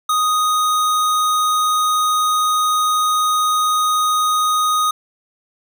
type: tone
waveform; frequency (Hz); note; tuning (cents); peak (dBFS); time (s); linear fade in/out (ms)
square; 1244.5; D#6; 0; -15; 0.09-4.91; 5
effects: none